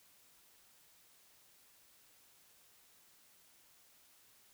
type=silence; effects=white hiss -66 dBFS RMS until 4.53 s